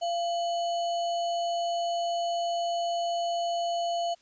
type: tone with sample-and-hold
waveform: sine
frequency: 687 Hz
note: F5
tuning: 29 cents flat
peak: -26 dBFS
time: 0.01-4.15 s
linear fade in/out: 20 ms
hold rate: 3675 Hz
effects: white hiss -63 dBFS RMS until 4.21 s + resampled to 16000 Hz